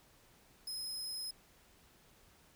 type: tone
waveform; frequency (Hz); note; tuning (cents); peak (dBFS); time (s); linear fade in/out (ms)
sawtooth; 5110; D#8; +45; -37; 0.67-1.31; 5
effects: pink hiss -65 dBFS RMS until 2.55 s